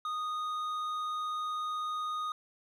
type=tone with hard clipping; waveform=sine; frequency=1238 Hz; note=D#6; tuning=9 cents flat; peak=-34 dBFS; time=0.05-2.32 s; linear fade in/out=2 ms; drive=6 dB; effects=none